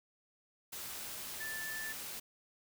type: tone in noise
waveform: sine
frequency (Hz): 1757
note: A6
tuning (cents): -3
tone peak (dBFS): -40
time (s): 1.4-1.93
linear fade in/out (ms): 10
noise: white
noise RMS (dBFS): -44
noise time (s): 0.72-2.2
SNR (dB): +1
effects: none